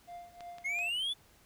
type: tone with tremolo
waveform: triangle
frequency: 698.5 Hz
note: F5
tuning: in tune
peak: -40 dBFS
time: 0.07-0.9 s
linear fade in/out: 20 ms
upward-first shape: triangle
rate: 3 Hz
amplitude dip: 90%
type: clicks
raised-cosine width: 0.2 ms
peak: -32 / -33 / -41 / -34 dBFS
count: 4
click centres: 0.407 / 0.584 / 0.662 / 0.789 s
type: exponential sweep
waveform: triangle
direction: up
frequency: 2114 to 3520 Hz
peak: -30 dBFS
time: 0.64-1.14 s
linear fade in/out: 20 ms
effects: pink hiss -63 dBFS RMS until 1.45 s